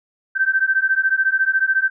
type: beating tone pair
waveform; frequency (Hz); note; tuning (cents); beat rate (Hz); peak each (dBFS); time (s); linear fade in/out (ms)
sine; 1547 / 1561; G6 / G6; -23 / -8; 14; -18; 0.35-1.9; 20
effects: none